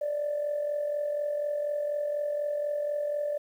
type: tone with amplitude modulation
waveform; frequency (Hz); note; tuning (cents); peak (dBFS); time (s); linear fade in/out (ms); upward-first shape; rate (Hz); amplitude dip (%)
sine; 587.3; D5; 0; -24; 0.01-3.38; 10; sine; 44.1; 55
effects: tanh soft clip ceiling -22 dBFS + 10-bit